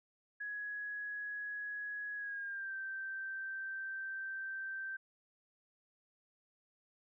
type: tone with pitch glide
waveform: sine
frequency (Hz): 1673 to 1561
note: G#6 to G6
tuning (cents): +12 to -8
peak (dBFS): -39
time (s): 0.4-4.97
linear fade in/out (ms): 10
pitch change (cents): -120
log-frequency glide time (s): 2.16-2.75
effects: none